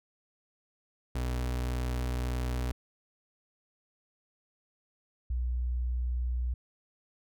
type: tone pair in turn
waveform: 35% pulse / sine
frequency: 61.74 / 61.17 Hz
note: B1 / B1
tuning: 0 / -16 cents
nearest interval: unison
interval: 16 cents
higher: first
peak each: -28 dBFS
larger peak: neither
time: 1.15-2.72 / 5.3-6.54 s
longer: first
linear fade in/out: 5 ms
effects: none